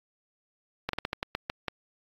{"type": "slowing click train", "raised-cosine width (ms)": 0.3, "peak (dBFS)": -13, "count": 9, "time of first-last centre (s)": [0.89, 1.682], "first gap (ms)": 43, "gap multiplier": 1.23, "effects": ["AAC 32 kbps"]}